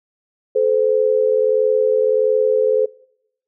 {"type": "tone pair together", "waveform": "sine", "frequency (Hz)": [432.6, 514.1], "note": ["A4", "C5"], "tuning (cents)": [-29, -31], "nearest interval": "minor third", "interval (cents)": 298, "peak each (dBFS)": -16, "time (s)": [0.55, 2.86], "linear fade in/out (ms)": 10, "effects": ["noise-tail reverb RT60 0.8 s tail -23 dB re dry"]}